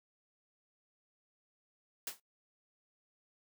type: noise with exponential decay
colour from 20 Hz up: white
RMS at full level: -35 dBFS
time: 2.07-2.2 s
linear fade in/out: 2 ms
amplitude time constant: 28 ms
effects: noise-tail reverb RT60 0.1 s tail -17 dB re dry + high-pass 200 Hz 12 dB/octave